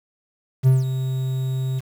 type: tone with ADSR envelope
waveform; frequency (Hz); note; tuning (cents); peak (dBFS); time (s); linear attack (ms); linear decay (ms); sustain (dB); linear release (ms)
triangle; 130.81; C3; 0; -8; 0.63-1.81; 39; 170; -11; 26
effects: 7-bit